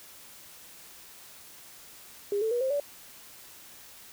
sine tone with pitch steps, 406.1 / 442.9 / 482.9 / 526.6 / 574.3 Hz, G#4 / A4 / B4 / C5 / D5, -39 / +11 / -39 / +11 / -39 cents, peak -25 dBFS, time 2.32-2.8 s, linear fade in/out 2 ms, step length 96 ms, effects white hiss -50 dBFS RMS until 4.12 s

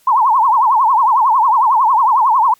sine tone with vibrato, 970 Hz, B5, 31 cents flat, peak -8 dBFS, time 0.07-2.54 s, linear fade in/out 5 ms, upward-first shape triangle, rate 11 Hz, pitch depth 260 cents each way, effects white hiss -53 dBFS RMS until 2.59 s + MP3 96 kbps

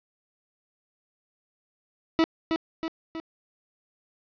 40% pulse tone with echo, 325 Hz, E4, 24 cents flat, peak -17 dBFS, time 2.19-2.24 s, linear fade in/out 0 ms, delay 320 ms, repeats 3, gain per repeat -5 dB, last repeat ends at 3.2 s, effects resampled to 11025 Hz + 8-bit

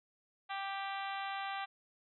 harmonic tone with a mistuned harmonic, 392.5 Hz, G4, 2 cents sharp, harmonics 2 / 3 / 4 / 5 / 6 / 7 / 8 / 9 / 10, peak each -40 / -44 / -46 / -48 / -50 / -51 / -52 / -53 / -54 dBFS, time 0.49-1.66 s, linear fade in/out 20 ms, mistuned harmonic 9, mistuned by -20 cents, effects none

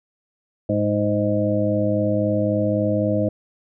harmonic tone with a mistuned harmonic, 103.83 Hz, G#2, in tune, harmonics 1 / 2 / 3 / 5 / 6, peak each -24 / -24 / -24 / -24 / -24 dBFS, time 0.69-3.29 s, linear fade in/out 5 ms, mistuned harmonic 1, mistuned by +55 cents, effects none

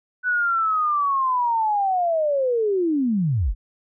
sine linear sweep, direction down, 1499 to 31 Hz, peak -18 dBFS, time 0.23-3.55 s, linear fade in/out 50 ms, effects none

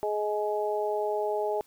harmonic tone, 210 Hz, G#3, 19 cents sharp, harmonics 2 / 3 / 4, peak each -29 / -31 / -32 dBFS, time 0.03-1.61 s, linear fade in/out 0 ms, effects white hiss -62 dBFS RMS until 1.66 s

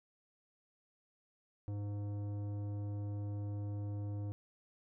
sine tone with tanh clipping, 102.4 Hz, G#2, 24 cents flat, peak -39 dBFS, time 1.68-4.32 s, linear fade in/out 0 ms, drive 13 dB, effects none

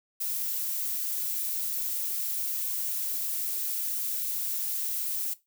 violet noise, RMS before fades -31 dBFS, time 0.2-5.34 s, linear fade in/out 10 ms, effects noise-tail reverb RT60 0.2 s tail -17 dB re dry

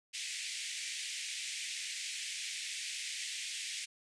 pink band-pass noise, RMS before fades -41 dBFS, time 0.13-3.86 s, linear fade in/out 20 ms, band 2000 to 9200 Hz, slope 48 dB/octave, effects none

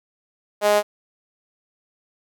sawtooth tone with high-pass filter, 207.7 Hz, G#3, in tune, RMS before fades -17 dBFS, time 0.61-0.83 s, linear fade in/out 50 ms, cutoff 590 Hz, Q 3.5, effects none

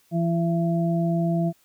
harmonic tone, 168.3 Hz, E3, 36 cents sharp, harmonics 1 / 2 / 4, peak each -21 / -29 / -28 dBFS, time 0.11-1.53 s, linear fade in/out 50 ms, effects white hiss -62 dBFS RMS until 1.64 s

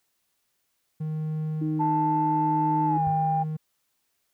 triangle tone with tremolo, 155.56 Hz, D#3, in tune, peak -24 dBFS, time 1-3.57 s, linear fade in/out 10 ms, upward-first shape triangle, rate 0.6 Hz, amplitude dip 30%
sine tone, 309.6 Hz, D#4, 9 cents flat, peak -26 dBFS, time 1.61-2.98 s, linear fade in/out 10 ms
sine tone with pitch glide, 880 to 797.7 Hz, A5 to G5, 0 to +30 cents, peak -22 dBFS, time 1.79-3.44 s, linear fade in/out 20 ms, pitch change -170 cents, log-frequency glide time 2.85-3.06 s
sine tone with exponential decay, 105.3 Hz, G#2, 24 cents sharp, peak -29 dBFS, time 3.07-3.23 s, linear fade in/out 0 ms, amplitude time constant 34 ms
effects tanh soft clip ceiling -12 dBFS + white hiss -74 dBFS RMS until 4.33 s

